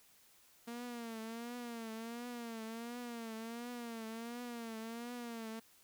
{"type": "tone with vibrato", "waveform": "sawtooth", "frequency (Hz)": 232.5, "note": "A#3", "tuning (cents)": -4, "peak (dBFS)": -39, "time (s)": [0.67, 5.6], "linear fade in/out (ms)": 10, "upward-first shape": "triangle", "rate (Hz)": 1.4, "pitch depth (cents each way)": 95, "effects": ["white hiss -66 dBFS RMS until 5.83 s"]}